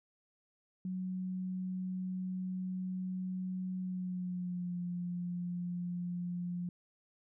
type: tone with pitch glide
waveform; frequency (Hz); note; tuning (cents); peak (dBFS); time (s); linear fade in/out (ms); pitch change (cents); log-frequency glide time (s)
sine; 185 to 176.34; F#3 to F3; 0 to +17; -35; 0.85-6.69; 2; -83; 3.78-4.78
effects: none